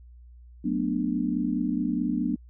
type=chord; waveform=sine; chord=B minor seventh; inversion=second; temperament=just; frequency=185.21 / 222.2 / 246.9 / 296.3 Hz; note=F#3 / A3 / B3 / D4; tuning=+2 / +17 / 0 / +15 cents; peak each=-31 / -31 / -28 / -29 dBFS; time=0.64-2.36 s; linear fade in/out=10 ms; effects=added 60 Hz sine -46 dBFS peak until 2.49 s